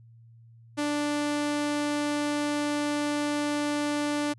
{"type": "tone", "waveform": "sawtooth", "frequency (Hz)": 293.7, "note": "D4", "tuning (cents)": 0, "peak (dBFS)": -22, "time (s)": [0.77, 4.34], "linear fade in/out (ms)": 20, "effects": ["added 115 Hz sine -50 dBFS peak until 4.38 s", "resampled to 24000 Hz"]}